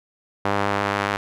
sawtooth tone with band-pass filter sweep, 100.8 Hz, G2, 49 cents sharp, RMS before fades -23 dBFS, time 0.45-1.17 s, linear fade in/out 5 ms, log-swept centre 960 to 1500 Hz, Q 0.91, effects none

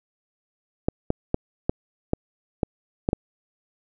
clicks, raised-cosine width 2 ms, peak -7 dBFS, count 8, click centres 0.885 / 1.104 / 1.344 / 1.695 / 2.134 / 2.632 / 3.089 / 3.131 s, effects none

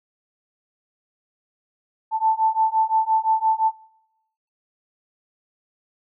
sine beating tone pair, 880 / 885.8 Hz, A5 / A5, 0 / +11 cents, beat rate 5.8 Hz, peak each -20 dBFS, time 2.11-3.72 s, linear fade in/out 50 ms, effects noise-tail reverb RT60 0.9 s tail -22 dB re dry

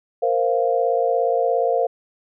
sine chord, Bb suspended second, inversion none, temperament equal with one note detuned, 466.2 / 523.3 / 695.2 Hz, Bb4 / C5 / F5, 0 / 0 / -8 cents, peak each -21 dBFS, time 0.22-1.87 s, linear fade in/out 10 ms, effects none

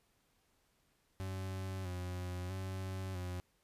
40% pulse tone with vibrato, 92.5 Hz, F#2, in tune, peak -38 dBFS, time 1.2-3.4 s, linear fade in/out 0 ms, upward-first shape square, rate 0.77 Hz, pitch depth 42 cents each way, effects pink hiss -75 dBFS RMS until 3.63 s + resampled to 32000 Hz

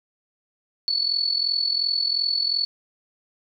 sine tone with amplitude modulation, 4435 Hz, C#8, in tune, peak -17 dBFS, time 0.88-2.65 s, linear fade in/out 0 ms, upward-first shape sine, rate 42.8 Hz, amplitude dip 75%, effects none

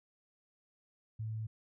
sine tone, 110 Hz, A2, in tune, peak -36 dBFS, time 1.19-1.47 s, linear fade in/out 10 ms, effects none

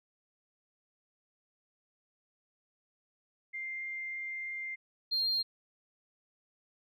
sine tone pair in turn, 2101 / 4202 Hz, C7 / C8, +7 / +7 cents, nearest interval octave, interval 1200 cents, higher second, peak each -36 / -27 dBFS, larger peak second, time 3.53-4.76 / 5.11-5.43 s, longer first, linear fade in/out 20 ms, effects tanh soft clip ceiling -24 dBFS

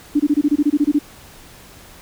sine tone bursts, 293.5 Hz, D4, 1 cent flat, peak -11 dBFS, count 12, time 0.15-0.99 s, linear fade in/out 10 ms, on 48 ms, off 24 ms, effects pink hiss -43 dBFS RMS until 2.01 s

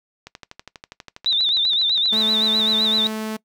click train, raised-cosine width 0.2 ms, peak -19 dBFS, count 25, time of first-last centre 0.27-2.221 s, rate 12.3 Hz
sine tone with vibrato, 3767 Hz, A#7, 17 cents sharp, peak -16 dBFS, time 1.26-3.07 s, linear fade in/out 0 ms, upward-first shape sine, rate 7.8 Hz, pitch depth 110 cents each way
sawtooth tone, 217.9 Hz, A3, 17 cents flat, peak -21 dBFS, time 2.12-3.37 s, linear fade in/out 10 ms
effects noise-tail reverb RT60 0.1 s tail -21 dB re dry

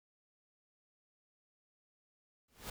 pink noise with exponential growth, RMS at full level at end -39 dBFS, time 2.48-2.7 s, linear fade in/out 5 ms, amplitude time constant 46 ms, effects none

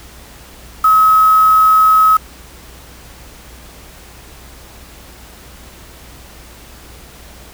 sine tone with quantisation, 1280 Hz, D#6, 49 cents sharp, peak -6 dBFS, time 0.84-2.17 s, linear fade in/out 5 ms, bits 4, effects added 60 Hz sine -40 dBFS peak until 7.53 s + pink hiss -39 dBFS RMS until 7.53 s

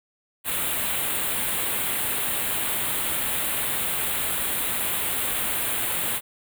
white band-stop noise, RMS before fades -26 dBFS, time 0.44-6.21 s, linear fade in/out 50 ms, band 3800 to 8100 Hz, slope 48 dB/octave, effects none

